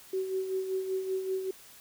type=tone with tremolo; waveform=sine; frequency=378.6 Hz; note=F#4; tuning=40 cents sharp; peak=-27 dBFS; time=0.13-1.51 s; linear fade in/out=5 ms; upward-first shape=sine; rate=5.2 Hz; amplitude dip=55%; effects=white hiss -53 dBFS RMS until 1.8 s